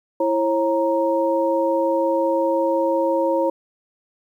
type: tone cluster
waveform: sine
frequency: 332.3 / 542 / 934 Hz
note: E4 / C#5 / A#5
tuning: +14 / -39 / +3 cents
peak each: -22 / -19 / -24 dBFS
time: 0.2-3.5 s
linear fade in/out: 5 ms
effects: 9-bit